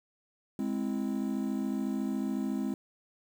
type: chord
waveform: triangle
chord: Ab augmented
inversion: none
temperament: equal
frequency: 207.7 / 261.6 / 329.6 Hz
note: Ab3 / C4 / E4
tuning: 0 / 0 / 0 cents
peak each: -31 / -31 / -36 dBFS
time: 0.59-2.74 s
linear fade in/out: 2 ms
effects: 9-bit